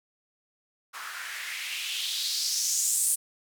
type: noise with band-pass filter sweep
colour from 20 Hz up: blue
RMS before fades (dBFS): -30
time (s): 0.93-3.16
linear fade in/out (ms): 20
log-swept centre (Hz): 1200 to 9400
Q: 3.3
effects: none